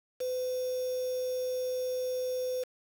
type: tone with quantisation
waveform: sine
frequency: 506 Hz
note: B4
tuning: 42 cents sharp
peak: -30 dBFS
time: 0.2-2.64 s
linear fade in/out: 10 ms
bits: 7
effects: none